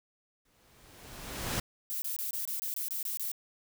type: noise with exponential growth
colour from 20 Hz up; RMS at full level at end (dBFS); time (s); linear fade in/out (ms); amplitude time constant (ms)
pink; -31; 0.45-1.6; 5; 250
type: noise bursts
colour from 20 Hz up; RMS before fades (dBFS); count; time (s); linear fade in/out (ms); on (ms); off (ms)
violet; -35; 10; 1.9-3.316; 0; 120; 24
effects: none